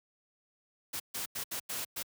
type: noise bursts at uneven times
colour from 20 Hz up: white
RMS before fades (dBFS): -37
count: 6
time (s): 0.93-1 / 1.14-1.26 / 1.35-1.44 / 1.51-1.6 / 1.69-1.85 / 1.96-2.03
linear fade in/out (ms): 10
effects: high-pass 80 Hz 12 dB/octave